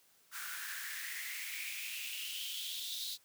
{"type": "noise with high-pass filter sweep", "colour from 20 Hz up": "white", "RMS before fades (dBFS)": -42, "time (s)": [0.31, 3.18], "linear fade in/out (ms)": 50, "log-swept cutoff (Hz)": [1400, 4000], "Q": 6.4, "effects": ["white hiss -68 dBFS RMS until 3.24 s", "high-pass 80 Hz 12 dB/octave"]}